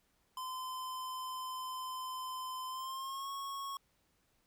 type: tone with pitch glide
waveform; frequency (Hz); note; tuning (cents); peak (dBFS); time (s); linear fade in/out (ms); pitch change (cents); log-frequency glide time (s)
square; 1027 to 1100.7; C6 to C#6; -33 to -13; -40; 0.37-3.77; 2; +120; 2.68-3.3
effects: pink hiss -75 dBFS RMS until 4.46 s